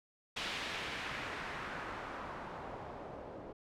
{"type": "noise with low-pass filter sweep", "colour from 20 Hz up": "white", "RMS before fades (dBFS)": -43, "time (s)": [0.36, 3.53], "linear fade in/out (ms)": 10, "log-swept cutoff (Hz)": [3400, 540], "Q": 1.2, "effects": []}